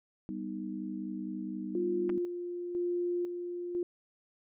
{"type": "chord", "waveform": "sine", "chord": "G augmented", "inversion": "none", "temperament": "equal", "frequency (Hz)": [196, 246.9, 311.1], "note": ["G3", "B3", "D#4"], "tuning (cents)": [0, 0, 0], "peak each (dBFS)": [-39, -41, -39], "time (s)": [0.29, 2.18], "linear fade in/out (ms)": 0}
{"type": "tone with tremolo", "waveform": "sine", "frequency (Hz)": 351.5, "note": "F4", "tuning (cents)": 11, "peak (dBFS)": -29, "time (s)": [1.75, 3.83], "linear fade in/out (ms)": 2, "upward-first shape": "square", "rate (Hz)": 1, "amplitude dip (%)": 50}
{"type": "clicks", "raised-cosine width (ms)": 0.5, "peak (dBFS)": -29, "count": 2, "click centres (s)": [2.094, 2.099]}
{"effects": []}